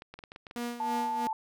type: clicks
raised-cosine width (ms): 0.3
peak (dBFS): -28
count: 9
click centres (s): 0.021 / 0.14 / 0.19 / 0.238 / 0.319 / 0.361 / 0.468 / 0.511 / 0.576
type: tone with tremolo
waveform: sawtooth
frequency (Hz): 239.2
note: A#3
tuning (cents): +45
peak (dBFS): -28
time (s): 0.56-1.27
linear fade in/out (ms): 0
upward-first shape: sine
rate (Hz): 3.1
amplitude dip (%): 70
type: tone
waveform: sine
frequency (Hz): 880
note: A5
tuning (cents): 0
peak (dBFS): -29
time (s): 0.8-1.33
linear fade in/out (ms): 2
effects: none